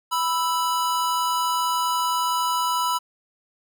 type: tone pair together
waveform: square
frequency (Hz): 987.8 / 1318.6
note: B5 / E6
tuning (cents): 0 / 0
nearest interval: perfect fourth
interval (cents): 500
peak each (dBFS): -23 / -27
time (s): 0.11-2.99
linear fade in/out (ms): 20
effects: none